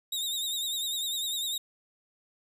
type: tone with vibrato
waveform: sawtooth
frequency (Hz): 3725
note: A#7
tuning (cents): -2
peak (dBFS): -27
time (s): 0.12-1.58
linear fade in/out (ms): 5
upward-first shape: sine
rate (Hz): 10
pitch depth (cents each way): 64
effects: none